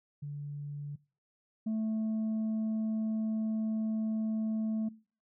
sine tone pair in turn, 144.8 / 219.3 Hz, D3 / A3, -24 / -6 cents, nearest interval perfect fifth, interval 718 cents, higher second, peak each -36 / -27 dBFS, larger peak second, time 0.22-0.96 / 1.66-4.89 s, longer second, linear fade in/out 10 ms, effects noise-tail reverb RT60 0.4 s tail -23 dB re dry + tanh soft clip ceiling -29 dBFS

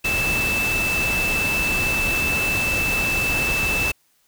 sine tone in noise, 2637 Hz, E7, in tune, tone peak -20 dBFS, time 0.04-3.92 s, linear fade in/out 10 ms, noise pink, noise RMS -26 dBFS, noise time 0.04-3.92 s, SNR +3 dB, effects white hiss -63 dBFS RMS until 4.27 s

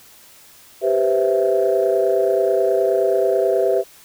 sine chord, C major seventh, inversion second, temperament equal, 392 / 493.9 / 523.3 / 659.3 Hz, G4 / B4 / C5 / E5, 0 / 0 / 0 / 0 cents, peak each -18 / -21 / -21 / -19 dBFS, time 0.81-3.84 s, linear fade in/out 50 ms, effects tanh soft clip ceiling -6 dBFS + white hiss -47 dBFS RMS until 4.04 s

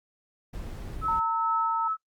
brown noise, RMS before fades -37 dBFS, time 0.53-1.2 s, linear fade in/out 10 ms
sine tone with tremolo, 1300 Hz, E6, 24 cents flat, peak -24 dBFS, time 1.01-1.97 s, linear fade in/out 50 ms, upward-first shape sine, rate 2.3 Hz, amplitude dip 30%
sine tone, 910 Hz, A#5, 42 cents flat, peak -27 dBFS, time 1.08-1.88 s, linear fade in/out 5 ms
effects noise-tail reverb RT60 0.1 s tail -26 dB re dry + Opus 48 kbps

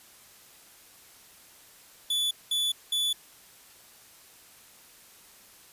45% pulse tone bursts, 3459 Hz, A7, 30 cents flat, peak -25 dBFS, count 3, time 2.1-3.13 s, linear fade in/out 5 ms, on 210 ms, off 200 ms, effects white hiss -54 dBFS RMS until 5.72 s + resampled to 32000 Hz

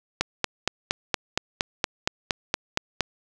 click train, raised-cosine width 0.2 ms, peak -4 dBFS, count 13, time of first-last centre 0.21-3.007 s, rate 4.29 Hz, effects none

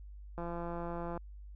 click train, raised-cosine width 1 ms, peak -27 dBFS, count 137, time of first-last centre 0.38-1.175 s, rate 171 Hz, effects added 50 Hz sine -46 dBFS peak until 1.55 s

